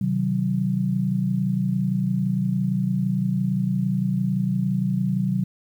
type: chord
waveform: sine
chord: C diminished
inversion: none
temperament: just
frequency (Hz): 130.81 / 156.98 / 188.37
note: C3 / Eb3 / Gb3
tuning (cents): 0 / +16 / +31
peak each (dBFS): -25 / -28 / -22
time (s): 0.01-5.44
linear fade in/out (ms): 5
effects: 9-bit